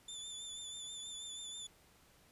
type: tone with vibrato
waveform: 25% pulse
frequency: 3520 Hz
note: A7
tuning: in tune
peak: -40 dBFS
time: 0.08-1.67 s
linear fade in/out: 5 ms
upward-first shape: sine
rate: 6.2 Hz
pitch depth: 34 cents each way
effects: pink hiss -66 dBFS RMS until 2.31 s + resampled to 32000 Hz